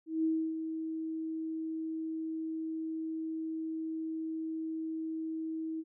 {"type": "tone with ADSR envelope", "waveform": "sine", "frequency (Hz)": 320.4, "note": "E4", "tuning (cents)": -49, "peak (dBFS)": -26, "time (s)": [0.06, 5.84], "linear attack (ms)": 180, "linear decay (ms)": 300, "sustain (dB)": -8, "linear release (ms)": 45, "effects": []}